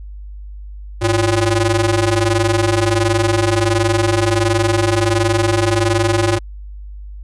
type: ring-modulated tone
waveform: sawtooth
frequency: 226.6 Hz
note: A#3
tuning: 49 cents flat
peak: -6 dBFS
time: 1.01-6.39 s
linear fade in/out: 20 ms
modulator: 124 Hz
effects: added 50 Hz sine -29 dBFS peak until 7.23 s + resampled to 24000 Hz